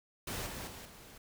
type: noise with level steps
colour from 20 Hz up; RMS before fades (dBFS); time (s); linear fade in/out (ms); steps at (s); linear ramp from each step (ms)
pink; -39 / -43 / -48 / -54; 0.27-1.18; 5; 0.46 / 0.67 / 0.85; 5
effects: none